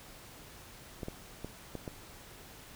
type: clicks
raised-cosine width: 2 ms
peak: -25 dBFS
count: 5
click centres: 1.032 / 1.084 / 1.446 / 1.753 / 1.878 s
effects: pink hiss -52 dBFS RMS until 2.75 s